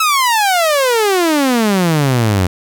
sawtooth exponential sweep, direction down, 1318.5 to 88 Hz, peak -7 dBFS, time 0-2.47 s, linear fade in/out 5 ms, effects none

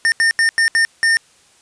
square tone bursts at uneven times, 1817 Hz, A#6, 45 cents flat, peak -12 dBFS, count 6, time 0.05-0.12 / 0.2-0.31 / 0.39-0.49 / 0.58-0.68 / 0.75-0.85 / 1.03-1.17 s, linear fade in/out 0 ms, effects white hiss -52 dBFS RMS until 1.61 s + resampled to 22050 Hz

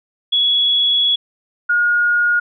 sine tone pair in turn, 3368 / 1433.8 Hz, G#7 / F6, +24 / +45 cents, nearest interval octave + minor third, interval 1479 cents, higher first, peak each -12 dBFS, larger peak neither, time 0.32-1.16 / 1.69-2.4 s, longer first, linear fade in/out 10 ms, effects none

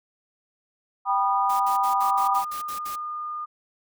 sine chord, G augmented, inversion none, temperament just, 784 / 980 / 1225 Hz, G5 / B5 / D#6, 0 / -14 / -27 cents, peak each -24 dBFS, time 1.05-2.45 s, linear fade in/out 50 ms
white noise bursts, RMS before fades -39 dBFS, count 9, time 1.49-2.96 s, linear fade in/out 10 ms, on 110 ms, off 60 ms
sine tone with pitch glide, 1174.7 to 1216.8 Hz, D6 to D#6, 0 to -39 cents, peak -29 dBFS, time 2-3.46 s, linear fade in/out 20 ms, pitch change +61 cents, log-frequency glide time 2.22-2.42 s
effects none

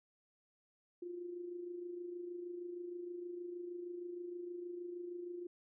sine tone with amplitude modulation, 351.4 Hz, F4, 11 cents sharp, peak -40 dBFS, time 1.02-5.47 s, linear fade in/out 5 ms, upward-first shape sine, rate 26.4 Hz, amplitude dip 50%, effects none

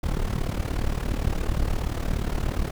brown noise with amplitude modulation, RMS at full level -22 dBFS, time 0.03-2.71 s, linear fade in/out 10 ms, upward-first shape sine, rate 37.1 Hz, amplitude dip 80%, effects none

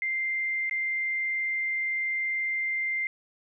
sine tone with dropouts, 2093 Hz, C7, in tune, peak -26 dBFS, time 0.02-3.07 s, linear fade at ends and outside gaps 1 ms, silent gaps 0.696-0.711 s, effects none

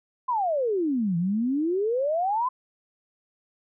sine exponential two-way sweep, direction down then up, 1046.5 to 164.81 to 1046.5 Hz, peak -22 dBFS, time 0.28-2.49 s, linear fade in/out 10 ms, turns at 1.17 s, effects none

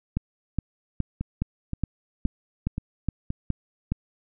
two click trains, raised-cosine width 5 ms, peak -12 / -16 dBFS, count 10 / 5, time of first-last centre 0.17-3.92 / 1.21-3.304 s, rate 2.4 / 1.91 Hz, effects none

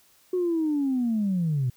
sine linear sweep, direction down, 370 to 120 Hz, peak -21 dBFS, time 0.33-1.7 s, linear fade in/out 5 ms, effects tanh soft clip ceiling -18 dBFS + white hiss -60 dBFS RMS until 1.76 s

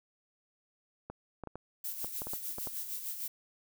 clicks, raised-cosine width 1 ms, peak -27 dBFS, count 10, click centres 1.1 / 1.437 / 1.473 / 1.556 / 2.045 / 2.219 / 2.27 / 2.335 / 2.584 / 2.672 s
violet noise with tremolo, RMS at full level -37 dBFS, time 1.84-3.28 s, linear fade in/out 5 ms, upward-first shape sine, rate 6.6 Hz, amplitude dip 55%
effects none

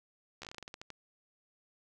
slowing click train, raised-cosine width 0.2 ms, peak -27 dBFS, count 13, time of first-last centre 0.42-0.903 s, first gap 13 ms, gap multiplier 1.19, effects none

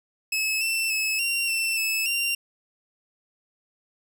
sawtooth tone with pitch steps, 2588 / 2678 / 2591 / 2756 / 2686 / 2610 / 2769 Hz, E7 / E7 / E7 / F7 / E7 / E7 / F7, -32 / +27 / -30 / -24 / +32 / -18 / -15 cents, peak -20 dBFS, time 0.32-2.35 s, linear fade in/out 5 ms, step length 290 ms, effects none

